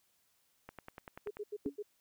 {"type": "click train", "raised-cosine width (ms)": 0.5, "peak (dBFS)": -31, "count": 8, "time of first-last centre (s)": [0.69, 1.37], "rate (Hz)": 10.3}
{"type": "tone bursts", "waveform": "sine", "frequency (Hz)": 415.3, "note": "G#4", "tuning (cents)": 0, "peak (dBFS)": -37, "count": 5, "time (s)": [1.26, 1.827], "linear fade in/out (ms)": 10, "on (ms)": 47, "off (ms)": 83}
{"type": "tone with exponential decay", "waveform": "sine", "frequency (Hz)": 281.9, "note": "C#4", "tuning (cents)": 29, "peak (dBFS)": -29, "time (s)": [1.66, 1.76], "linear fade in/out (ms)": 0, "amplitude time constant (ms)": 20}
{"effects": ["white hiss -74 dBFS RMS until 2 s"]}